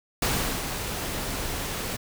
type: noise with ADSR envelope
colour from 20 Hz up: pink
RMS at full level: -24 dBFS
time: 0.22-1.97 s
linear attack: 4 ms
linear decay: 390 ms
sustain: -7 dB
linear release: 15 ms
effects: none